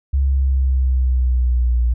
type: exponential sweep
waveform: sine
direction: down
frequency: 68.6 to 59.3 Hz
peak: -13 dBFS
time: 0.13-1.94 s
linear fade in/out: 10 ms
effects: none